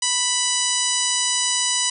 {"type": "harmonic tone", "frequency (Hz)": 987.8, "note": "B5", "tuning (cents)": 0, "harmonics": [1, 2, 3, 4, 5, 6, 7, 8, 9], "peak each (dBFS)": [-31, -31, -26, -28, -28, -26, -28, -28, -26], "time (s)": [0.02, 1.9], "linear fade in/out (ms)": 5, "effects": []}